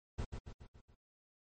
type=noise with echo; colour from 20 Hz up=brown; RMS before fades=-38 dBFS; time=0.18-0.25 s; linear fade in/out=10 ms; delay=140 ms; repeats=5; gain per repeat=-5 dB; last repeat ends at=0.95 s; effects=MP3 32 kbps